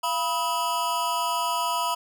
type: tone with amplitude modulation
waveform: square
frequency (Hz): 981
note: B5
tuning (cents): -12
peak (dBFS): -20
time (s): 0.03-1.95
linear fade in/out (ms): 10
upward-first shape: sine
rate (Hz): 293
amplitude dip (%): 100
effects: none